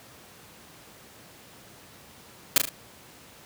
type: noise with echo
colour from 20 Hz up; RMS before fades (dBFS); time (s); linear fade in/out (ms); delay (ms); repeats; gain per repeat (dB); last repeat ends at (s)
white; -17; 2.56-2.58; 2; 37; 3; -6; 2.691
effects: pink hiss -50 dBFS RMS until 3.45 s + high-pass 100 Hz 12 dB/octave